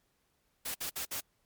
white noise bursts, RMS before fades -37 dBFS, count 4, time 0.65-1.206 s, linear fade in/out 10 ms, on 97 ms, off 56 ms, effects pink hiss -75 dBFS RMS until 1.45 s + MP3 96 kbps

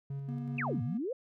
triangle tone with tremolo, 138.59 Hz, C#3, in tune, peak -33 dBFS, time 0.1-0.8 s, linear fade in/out 5 ms, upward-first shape square, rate 5.3 Hz, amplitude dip 25%
triangle tone, 238.7 Hz, A#3, 41 cents sharp, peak -36 dBFS, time 0.28-0.98 s, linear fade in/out 10 ms
sine exponential two-way sweep, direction down then up, 2783 to 103.83 to 552 Hz, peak -32 dBFS, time 0.58-1.13 s, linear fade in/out 5 ms, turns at 0.82 s
effects none

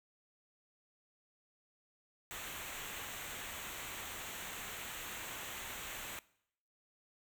pink noise with comb filter, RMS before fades -45 dBFS, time 2.31-6.19 s, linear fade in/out 0 ms, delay 0.2 ms, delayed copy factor -0.7, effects noise-tail reverb RT60 0.7 s tail -21 dB re dry

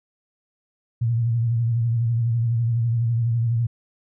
sine tone with vibrato, 116.54 Hz, A#2, in tune, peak -18 dBFS, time 1.01-3.67 s, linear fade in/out 10 ms, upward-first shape triangle, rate 12 Hz, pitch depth 70 cents each way, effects none

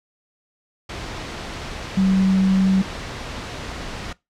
sine tone in noise, 190.5 Hz, G3, 49 cents flat, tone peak -14 dBFS, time 1.97-2.82 s, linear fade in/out 5 ms, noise pink, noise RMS -31 dBFS, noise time 0.89-4.13 s, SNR +14 dB, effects noise-tail reverb RT60 0.2 s tail -21 dB re dry + low-pass 5000 Hz 12 dB/octave

